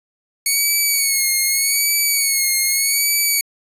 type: tone with vibrato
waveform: 5% pulse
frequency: 2217 Hz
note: C#7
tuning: in tune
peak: -5 dBFS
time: 0.46-3.41 s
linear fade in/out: 2 ms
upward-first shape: sine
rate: 0.83 Hz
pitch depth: 63 cents each way
effects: resampled to 32000 Hz